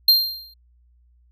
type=tone with exponential decay; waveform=square; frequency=4186 Hz; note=C8; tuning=in tune; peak=-9 dBFS; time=0.08-0.54 s; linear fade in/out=5 ms; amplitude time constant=100 ms; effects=added 60 Hz sine -54 dBFS peak until 1.31 s